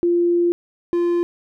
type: tone pair in turn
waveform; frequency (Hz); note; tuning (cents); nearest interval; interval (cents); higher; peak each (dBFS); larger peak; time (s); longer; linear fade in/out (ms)
sine / triangle; 346.5 / 346.5; F4 / F4; -14 / -14; unison; 0; neither; -14; neither; 0.03-0.52 / 0.93-1.23; first; 0
effects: none